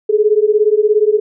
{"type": "beating tone pair", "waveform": "sine", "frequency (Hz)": [415.3, 432.3], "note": ["G#4", "A4"], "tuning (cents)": [0, -31], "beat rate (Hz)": 17, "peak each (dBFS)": -12, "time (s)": [0.09, 1.2], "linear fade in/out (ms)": 10, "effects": []}